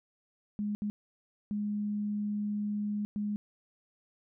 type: tone bursts at uneven times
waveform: sine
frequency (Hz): 207.7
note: G#3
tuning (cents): 0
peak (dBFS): -30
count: 4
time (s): 0.59-0.75 / 0.82-0.9 / 1.51-3.05 / 3.16-3.36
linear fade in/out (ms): 0
effects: none